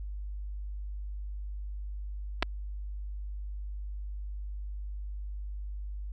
clicks, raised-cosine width 0.3 ms, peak -11 dBFS, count 2, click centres 2.425 / 2.428 s, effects added 50 Hz sine -35 dBFS peak until 6.12 s + AAC 48 kbps

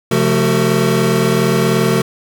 square tone cluster, 134.9 / 176 / 218.8 / 375 / 452.2 Hz, C#3 / F3 / A3 / F#4 / A4, -47 / +14 / -9 / +23 / +47 cents, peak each -19 dBFS, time 0.11-2.02 s, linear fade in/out 5 ms, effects none

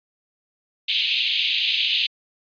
pink band-pass noise, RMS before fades -22 dBFS, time 0.88-2.07 s, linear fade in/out 10 ms, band 2600 to 4000 Hz, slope 48 dB/octave, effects resampled to 11025 Hz

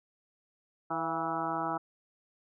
harmonic tone with a mistuned harmonic, 162.9 Hz, E3, 20 cents flat, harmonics 1 / 2 / 3 / 4 / 5 / 6 / 7 / 8 / 9, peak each -44 / -38 / -47 / -38 / -36 / -38 / -42 / -36 / -47 dBFS, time 0.9-1.78 s, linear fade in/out 10 ms, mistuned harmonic 4, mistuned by +50 cents, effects none

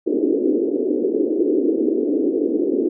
white band-pass noise, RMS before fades -19 dBFS, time 0.06-2.89 s, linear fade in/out 10 ms, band 270 to 430 Hz, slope 48 dB/octave, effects none

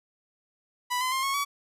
sawtooth tone with pitch steps, 987.8 / 1022.6 / 1058.7 / 1096 / 1134.7 Hz, B5 / C6 / C6 / C#6 / C#6, 0 / -40 / +20 / -20 / +40 cents, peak -22 dBFS, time 0.9-1.45 s, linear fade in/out 20 ms, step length 110 ms, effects resampled to 32000 Hz

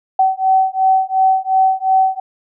sine beating tone pair, 760 / 762.8 Hz, F#5 / G5, +46 / -47 cents, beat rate 2.8 Hz, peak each -14 dBFS, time 0.19-2.2 s, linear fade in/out 5 ms, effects none

